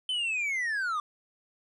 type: linear sweep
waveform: triangle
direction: down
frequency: 3080 to 1164 Hz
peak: -26 dBFS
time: 0.09-1 s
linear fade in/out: 2 ms
effects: resampled to 24000 Hz